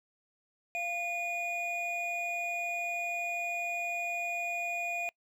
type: tone pair together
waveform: triangle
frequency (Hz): 691.7 / 2452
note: F5 / D#7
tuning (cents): -17 / -26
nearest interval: octave + minor seventh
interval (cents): 2191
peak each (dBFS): -35 / -31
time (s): 0.75-5.09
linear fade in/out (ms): 0
effects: noise-tail reverb RT60 0.1 s tail -25 dB re dry